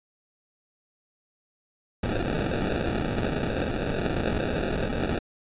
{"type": "noise with sample-and-hold", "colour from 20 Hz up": "white", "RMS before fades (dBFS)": -27, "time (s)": [2.03, 5.19], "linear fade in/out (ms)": 5, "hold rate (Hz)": 1050, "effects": ["resampled to 8000 Hz"]}